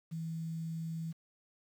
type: tone with quantisation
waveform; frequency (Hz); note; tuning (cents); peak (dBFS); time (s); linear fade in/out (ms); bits
sine; 163; E3; -19; -36; 0.11-1.13; 20; 10
effects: none